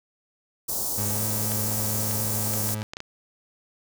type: band-stop noise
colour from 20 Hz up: white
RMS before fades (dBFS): -28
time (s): 0.68-2.75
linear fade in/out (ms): 10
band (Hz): 930 to 5300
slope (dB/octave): 24
type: tone with pitch glide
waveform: 30% pulse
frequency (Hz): 103.83 to 107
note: G#2 to A2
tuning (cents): 0 to -48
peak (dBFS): -26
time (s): 0.98-2.83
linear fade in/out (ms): 0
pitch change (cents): +52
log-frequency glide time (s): 1.12-1.23
type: clicks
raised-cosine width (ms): 0.2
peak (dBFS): -17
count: 8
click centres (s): 1.518 / 2.111 / 2.536 / 2.69 / 2.819 / 2.935 / 2.969 / 3.004
effects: none